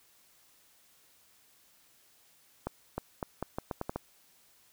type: accelerating click train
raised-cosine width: 1 ms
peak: -19 dBFS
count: 9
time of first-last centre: 2.67-3.96 s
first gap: 310 ms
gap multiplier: 0.8
effects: white hiss -64 dBFS RMS until 4.72 s